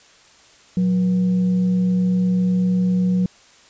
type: tone with frequency modulation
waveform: sine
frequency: 183 Hz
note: F#3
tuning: 19 cents flat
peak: -15 dBFS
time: 0.77-3.26 s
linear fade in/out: 2 ms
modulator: 298 Hz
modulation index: 0.23
effects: white hiss -50 dBFS RMS until 3.69 s + resampled to 16000 Hz